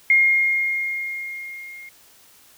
sine tone with level ramp, 2135 Hz, C7, 34 cents sharp, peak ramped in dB -11 to -37 dBFS, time 0.1-1.89 s, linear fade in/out 2 ms, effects white hiss -52 dBFS RMS until 2.57 s

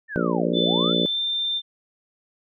sine linear two-way sweep, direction down then up, 1823 to 242.4 to 1442 Hz, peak -29 dBFS, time 0.08-0.94 s, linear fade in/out 50 ms, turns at 0.54 s
harmonic tone, 58.4 Hz, A#1, 4 cents sharp, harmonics 3 / 4 / 5 / 6 / 7 / 8 / 9 / 10, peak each -26 / -27 / -28 / -29 / -29 / -30 / -31 / -31 dBFS, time 0.16-1.06 s, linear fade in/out 0 ms
sine tone with pitch glide, 3521 to 3583 Hz, A7 to A7, 0 to +31 cents, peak -22 dBFS, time 0.53-1.62 s, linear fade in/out 50 ms, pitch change +31 cents, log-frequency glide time 1.04-1.2 s
effects none

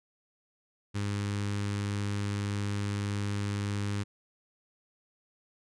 sawtooth tone with notch filter, 101.7 Hz, G#2, 36 cents flat, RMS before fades -32 dBFS, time 0.94-4.04 s, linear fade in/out 20 ms, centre 660 Hz, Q 1.1, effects resampled to 22050 Hz

